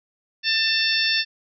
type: harmonic tone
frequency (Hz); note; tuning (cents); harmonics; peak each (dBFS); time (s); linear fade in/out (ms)
892; A5; +23; 2 / 3 / 4 / 5 / 6; -25 / -25 / -25 / -25 / -25; 0.43-1.25; 50
effects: none